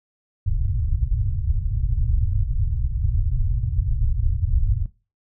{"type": "low-pass noise", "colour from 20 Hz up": "pink", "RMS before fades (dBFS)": -21, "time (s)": [0.46, 4.86], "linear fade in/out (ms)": 5, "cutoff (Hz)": 120, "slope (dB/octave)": 48, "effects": ["noise-tail reverb RT60 0.3 s tail -17 dB re dry"]}